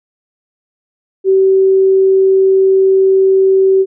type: tone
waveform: sine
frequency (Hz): 383.4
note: G4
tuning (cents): -38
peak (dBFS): -6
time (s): 1.24-3.86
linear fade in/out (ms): 50
effects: none